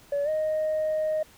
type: tone with pitch glide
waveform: sine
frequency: 570 to 621.6 Hz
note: C#5 to D#5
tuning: +48 to -2 cents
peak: -22 dBFS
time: 0.12-1.23 s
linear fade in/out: 5 ms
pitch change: +150 cents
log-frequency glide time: 0.24-0.29 s
effects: tanh soft clip ceiling -21 dBFS + pink hiss -54 dBFS RMS until 1.37 s

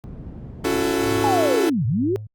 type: low-pass noise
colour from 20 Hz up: white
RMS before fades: -36 dBFS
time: 0.04-1.3 s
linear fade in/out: 0 ms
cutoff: 180 Hz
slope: 12 dB/octave
type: chord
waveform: 40% pulse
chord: F# minor seventh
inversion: second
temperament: equal with one note detuned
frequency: 277.2 / 336.9 / 370 / 440 Hz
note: C#4 / E4 / F#4 / A4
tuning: 0 / +38 / 0 / 0 cents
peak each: -24 dBFS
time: 0.64-1.7 s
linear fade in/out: 10 ms
type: tone with tremolo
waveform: sine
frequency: 106.6 Hz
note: G#2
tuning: 46 cents sharp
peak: -27 dBFS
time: 1-2.27 s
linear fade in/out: 5 ms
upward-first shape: sine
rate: 1.2 Hz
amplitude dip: 95%
type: linear two-way sweep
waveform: sine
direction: down then up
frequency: 860 to 99.2 to 403.9 Hz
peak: -18 dBFS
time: 1.24-2.16 s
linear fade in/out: 0 ms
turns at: 1.86 s
effects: Opus 48 kbps

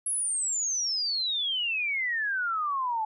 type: exponential sweep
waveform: sine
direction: down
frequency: 11000 to 854 Hz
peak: -26 dBFS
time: 0.06-3.05 s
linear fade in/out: 5 ms
effects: none

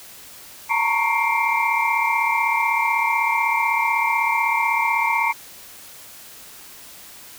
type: tone cluster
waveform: sine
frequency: 900 / 936 / 1104 / 2120 / 2337 Hz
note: A5 / A#5 / C#6 / C7 / D7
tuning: +39 / +7 / -7 / +22 / -9 cents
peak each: -24 / -22 / -27 / -23 / -25 dBFS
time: 0.69-5.33 s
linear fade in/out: 20 ms
effects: white hiss -42 dBFS RMS until 7.38 s

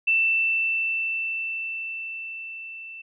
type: tone with level ramp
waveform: sine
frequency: 2668 Hz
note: E7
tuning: 20 cents sharp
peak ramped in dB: -17 to -37 dBFS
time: 0.07-3.02 s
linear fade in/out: 10 ms
effects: none

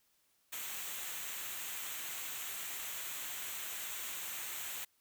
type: noise with comb filter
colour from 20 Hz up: white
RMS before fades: -42 dBFS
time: 0.52-4.85 s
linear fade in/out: 10 ms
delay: 0.2 ms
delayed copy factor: -0.6
effects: white hiss -74 dBFS RMS until 5 s

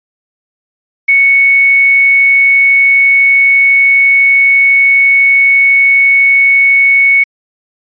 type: tone with quantisation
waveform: sine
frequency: 2217 Hz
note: C#7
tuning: in tune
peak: -4 dBFS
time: 1.08-7.24 s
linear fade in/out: 10 ms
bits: 5
effects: resampled to 11025 Hz

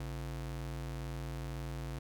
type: ring-modulated tone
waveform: square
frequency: 98.3 Hz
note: G2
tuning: 5 cents sharp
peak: -36 dBFS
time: 0-1.99 s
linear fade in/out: 5 ms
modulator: 41 Hz
effects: none

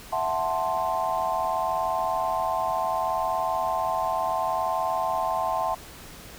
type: chord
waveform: sine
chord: F# half-diminished seventh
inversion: third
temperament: equal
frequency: 659.3 / 740 / 880 / 1046.5 Hz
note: E5 / F#5 / A5 / C6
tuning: 0 / 0 / 0 / 0 cents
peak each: -29 dBFS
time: 0.12-5.75 s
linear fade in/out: 10 ms
effects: pink hiss -44 dBFS RMS until 6.38 s

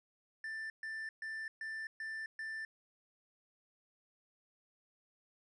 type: tone bursts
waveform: triangle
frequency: 1774 Hz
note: A6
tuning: 14 cents sharp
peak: -38 dBFS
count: 6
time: 0.44-2.65 s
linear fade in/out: 2 ms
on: 260 ms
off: 130 ms
effects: resampled to 22050 Hz

